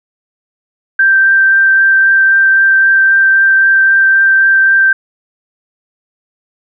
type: tone with vibrato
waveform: sine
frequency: 1569 Hz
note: G6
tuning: 1 cent sharp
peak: -5 dBFS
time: 0.99-4.93 s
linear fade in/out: 5 ms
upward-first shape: triangle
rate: 3.8 Hz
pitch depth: 10 cents each way
effects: none